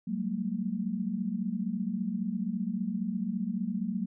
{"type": "tone cluster", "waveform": "sine", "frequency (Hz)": [184.7, 199.6, 228.4], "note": ["F#3", "G3", "A#3"], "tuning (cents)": [-3, 32, -35], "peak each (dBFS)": [-34, -34, -33], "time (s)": [0.07, 4.06], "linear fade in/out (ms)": 10, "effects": []}